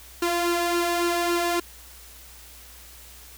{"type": "tone with flanger", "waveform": "sawtooth", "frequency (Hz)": 345.7, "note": "F4", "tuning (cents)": -18, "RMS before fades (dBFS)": -24, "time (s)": [0.22, 1.6], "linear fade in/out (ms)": 5, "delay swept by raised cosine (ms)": [0.7, 1.8], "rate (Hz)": 3.6, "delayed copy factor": 0.55, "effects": ["added 60 Hz sine -49 dBFS peak until 3.37 s", "white hiss -47 dBFS RMS until 3.37 s"]}